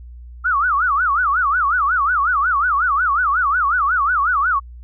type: tone with vibrato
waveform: sine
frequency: 1286 Hz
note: E6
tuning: 43 cents flat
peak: -14 dBFS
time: 0.44-4.6 s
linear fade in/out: 20 ms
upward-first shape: sine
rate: 5.5 Hz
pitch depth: 270 cents each way
effects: added 60 Hz sine -34 dBFS peak until 4.83 s